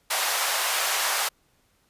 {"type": "high-pass noise", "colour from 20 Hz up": "pink", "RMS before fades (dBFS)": -25, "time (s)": [0.1, 1.29], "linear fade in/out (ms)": 10, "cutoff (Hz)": 680, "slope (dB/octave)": 24, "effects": ["pink hiss -66 dBFS RMS until 1.89 s", "resampled to 32000 Hz"]}